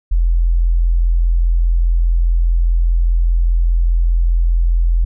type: tone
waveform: sine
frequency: 42.45 Hz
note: F1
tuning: 48 cents flat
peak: -10 dBFS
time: 0.11-5.05 s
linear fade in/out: 10 ms
effects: none